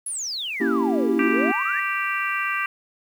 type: exponential two-way sweep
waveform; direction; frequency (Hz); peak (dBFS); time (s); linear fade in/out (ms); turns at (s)
sine; down then up; 10940 to 281.9 to 1989; -26; 0.06-1.8; 5; 1.21
type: chord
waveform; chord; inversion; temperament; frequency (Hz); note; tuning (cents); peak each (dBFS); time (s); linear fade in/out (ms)
triangle; A# diminished seventh; none; equal; 233.1 / 277.2 / 329.6 / 392; A#3 / C#4 / E4 / G4; 0 / 0 / 0 / 0; -23; 0.6-1.52; 10
type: harmonic tone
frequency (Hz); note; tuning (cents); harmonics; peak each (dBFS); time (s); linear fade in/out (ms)
392; G4; 0; 3 / 4 / 5 / 6 / 7; -27 / -28 / -29 / -30 / -30; 1.19-2.66; 2
effects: 8-bit